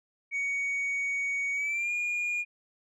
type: tone with pitch glide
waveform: sine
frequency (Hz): 2240 to 2429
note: C#7 to D#7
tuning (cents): +18 to -42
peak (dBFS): -25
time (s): 0.31-2.45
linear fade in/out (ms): 50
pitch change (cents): +140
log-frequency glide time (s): 1.53-1.92
effects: tanh soft clip ceiling -27 dBFS